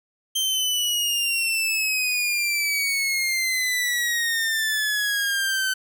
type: exponential sweep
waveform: sawtooth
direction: down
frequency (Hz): 3143 to 1524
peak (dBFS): -18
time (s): 0.35-5.74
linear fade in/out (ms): 10
effects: none